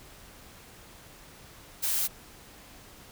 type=noise; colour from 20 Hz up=blue; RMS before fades=-28 dBFS; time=1.82-2.08 s; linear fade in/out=20 ms; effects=pink hiss -51 dBFS RMS until 3.11 s